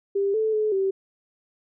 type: tone with pitch steps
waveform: sine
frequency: 397.2 / 437.8 / 428.7 / 386.3 Hz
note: G4 / A4 / A4 / G4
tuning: +23 / -9 / -45 / -25 cents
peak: -20 dBFS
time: 0.15-0.91 s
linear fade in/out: 10 ms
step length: 190 ms
effects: none